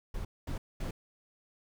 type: noise bursts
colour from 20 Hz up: brown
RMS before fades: -36 dBFS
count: 3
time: 0.14-0.91 s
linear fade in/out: 5 ms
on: 110 ms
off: 220 ms
effects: none

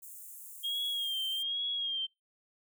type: high-pass noise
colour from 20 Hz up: white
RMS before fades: -48 dBFS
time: 0.02-1.43 s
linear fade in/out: 10 ms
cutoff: 7200 Hz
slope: 48 dB/octave
type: tone with vibrato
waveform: sine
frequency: 3233 Hz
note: G#7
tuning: 47 cents flat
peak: -31 dBFS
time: 0.63-2.07 s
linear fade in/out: 20 ms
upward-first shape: sine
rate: 1.2 Hz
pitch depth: 58 cents each way
effects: noise-tail reverb RT60 0.2 s tail -26 dB re dry

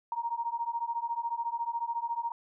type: beating tone pair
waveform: sine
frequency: 927 / 941 Hz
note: A#5 / A#5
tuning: -10 / +16 cents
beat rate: 14 Hz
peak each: -34 / -33 dBFS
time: 0.12-2.32 s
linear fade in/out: 2 ms
effects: none

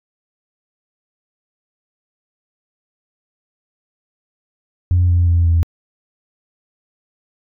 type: tone with pitch steps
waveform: sine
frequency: 88.9 / 87.12 / 85.38 / 83.67 Hz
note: F2 / F2 / F2 / E2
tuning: +31 / -4 / -39 / +26 cents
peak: -9 dBFS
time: 4.91-5.63 s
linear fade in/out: 0 ms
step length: 180 ms
effects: tanh soft clip ceiling -7 dBFS

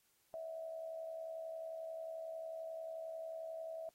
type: tone with amplitude modulation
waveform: sine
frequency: 650 Hz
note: E5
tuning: 24 cents flat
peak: -40 dBFS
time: 0.34-3.89 s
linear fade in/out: 0 ms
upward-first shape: sine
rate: 71.2 Hz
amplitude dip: 55%
effects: white hiss -75 dBFS RMS until 3.94 s + AAC 48 kbps

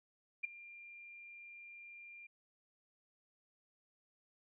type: tone with ADSR envelope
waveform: sine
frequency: 2391 Hz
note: D7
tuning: 30 cents sharp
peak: -32 dBFS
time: 0.43-2.27 s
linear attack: 15 ms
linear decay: 10 ms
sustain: -19 dB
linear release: 8 ms
effects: none

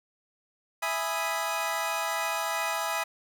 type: chord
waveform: 25% pulse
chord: E major seventh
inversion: none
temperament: equal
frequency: 659.3 / 830.6 / 987.8 / 1244.5 Hz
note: E5 / G#5 / B5 / D#6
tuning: 0 / 0 / 0 / 0 cents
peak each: -30 dBFS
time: 0.82-3.04 s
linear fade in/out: 10 ms
effects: none

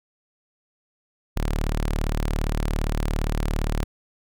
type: tone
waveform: sawtooth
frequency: 37.45 Hz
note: D1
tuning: 35 cents sharp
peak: -18 dBFS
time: 1.36-3.84 s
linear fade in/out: 10 ms
effects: none

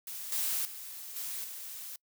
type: noise with level steps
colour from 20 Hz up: blue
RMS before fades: -41 / -32 / -44 / -38 / -43 dBFS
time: 0.07-1.96 s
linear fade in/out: 2 ms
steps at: 0.32 / 0.65 / 1.16 / 1.44 s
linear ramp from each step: 2 ms
effects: noise-tail reverb RT60 0.1 s tail -26 dB re dry

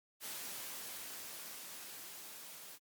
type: noise with level ramp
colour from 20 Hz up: white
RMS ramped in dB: -44 to -52 dBFS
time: 0.2-2.79 s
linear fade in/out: 50 ms
effects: high-pass 150 Hz 12 dB/octave + Opus 48 kbps

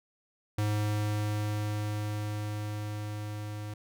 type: tone with level ramp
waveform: square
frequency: 105.2 Hz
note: G#2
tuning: 23 cents sharp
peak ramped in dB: -27 to -37 dBFS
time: 0.58-3.74 s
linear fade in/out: 5 ms
effects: none

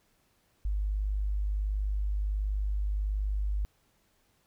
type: tone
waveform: sine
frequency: 50.7 Hz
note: G#1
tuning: 41 cents flat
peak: -27 dBFS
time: 0.65-3.65 s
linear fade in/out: 0 ms
effects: pink hiss -70 dBFS RMS until 4.46 s

